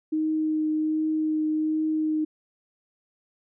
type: tone with vibrato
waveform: sine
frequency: 311.1 Hz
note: D#4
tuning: in tune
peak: -22 dBFS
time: 0.12-2.25 s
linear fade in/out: 10 ms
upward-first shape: triangle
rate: 1.3 Hz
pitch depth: 12 cents each way
effects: none